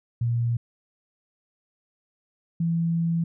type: tone pair in turn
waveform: sine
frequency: 118.1 / 167.02 Hz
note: A#2 / E3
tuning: +23 / +23 cents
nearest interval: tritone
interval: 600 cents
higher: second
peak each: -21 / -21 dBFS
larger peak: neither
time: 0.21-0.57 / 2.6-3.24 s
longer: second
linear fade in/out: 5 ms
effects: none